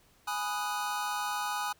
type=chord; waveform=square; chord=G# minor seventh; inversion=none; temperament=equal; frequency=830.6 / 987.8 / 1244.5 / 1480 Hz; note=G#5 / B5 / D#6 / F#6; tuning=0 / 0 / 0 / 0 cents; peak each=-36 / -39 / -37 / -40 dBFS; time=0.27-1.73 s; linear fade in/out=10 ms; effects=pink hiss -64 dBFS RMS until 1.79 s